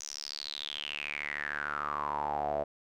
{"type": "tone with band-pass filter sweep", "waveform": "sawtooth", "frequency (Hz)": 73.42, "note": "D2", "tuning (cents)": 0, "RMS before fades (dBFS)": -36, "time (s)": [0, 2.64], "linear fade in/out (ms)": 10, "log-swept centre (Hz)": [6300, 620], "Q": 8.3, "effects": []}